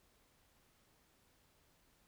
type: silence
effects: pink hiss -72 dBFS RMS until 2.07 s